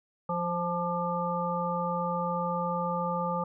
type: harmonic tone with a mistuned harmonic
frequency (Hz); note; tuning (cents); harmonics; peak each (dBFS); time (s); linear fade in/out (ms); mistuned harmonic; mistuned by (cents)
174.61; F3; 0; 1 / 3 / 5 / 7; -33 / -33 / -33 / -33; 0.29-3.44; 5; 7; -38
effects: none